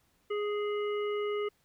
harmonic tone, 415.5 Hz, G#4, 1 cent sharp, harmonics 1 / 3 / 5 / 7, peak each -30 / -40 / -44 / -47 dBFS, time 0.3-1.49 s, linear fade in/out 10 ms, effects pink hiss -71 dBFS RMS until 1.64 s

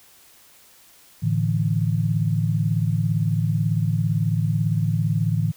sine chord, A suspended fourth, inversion none, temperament equal, 110 / 146.83 / 164.81 Hz, A2 / D3 / E3, 0 / 0 / 0 cents, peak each -22 / -24 / -23 dBFS, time 1.22-5.52 s, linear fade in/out 20 ms, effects white hiss -52 dBFS RMS until 5.56 s

